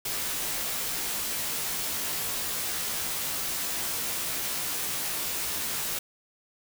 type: noise with comb filter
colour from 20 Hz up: white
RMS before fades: -31 dBFS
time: 0.05-5.99 s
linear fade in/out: 5 ms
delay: 16 ms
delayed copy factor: -0.75
effects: none